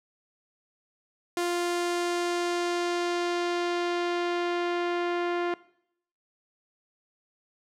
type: tone with low-pass filter sweep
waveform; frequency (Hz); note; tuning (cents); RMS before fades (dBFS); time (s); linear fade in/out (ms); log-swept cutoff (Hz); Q
sawtooth; 349.2; F4; 0; -28; 1.37-5.54; 2; 11000 to 2300; 0.86
effects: noise-tail reverb RT60 0.7 s tail -20 dB re dry

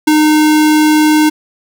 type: tone with ADSR envelope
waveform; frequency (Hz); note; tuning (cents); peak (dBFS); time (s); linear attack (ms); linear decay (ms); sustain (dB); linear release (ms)
square; 306.2; D#4; -28; -4; 0.07-1.3; 9; 11; -3; 15
effects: none

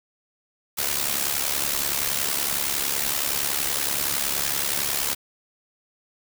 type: noise with amplitude modulation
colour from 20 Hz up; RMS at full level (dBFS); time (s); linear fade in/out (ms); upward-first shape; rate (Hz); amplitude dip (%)
white; -22; 0.77-5.15; 20; sine; 70.7; 70
effects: none

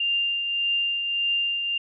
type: tone with tremolo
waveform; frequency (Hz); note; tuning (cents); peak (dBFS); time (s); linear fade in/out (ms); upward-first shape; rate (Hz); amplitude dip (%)
sine; 2794; F7; 0; -20; 0-1.78; 5; triangle; 1.7; 45
effects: none

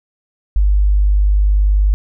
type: tone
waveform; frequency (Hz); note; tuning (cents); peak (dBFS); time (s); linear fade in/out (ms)
sine; 50.1; G1; +38; -9; 0.56-1.94; 0
effects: none

